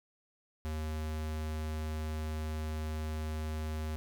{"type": "tone", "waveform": "square", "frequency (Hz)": 77.78, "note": "D#2", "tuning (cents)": 0, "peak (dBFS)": -35, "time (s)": [0.65, 3.96], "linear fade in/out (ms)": 0, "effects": []}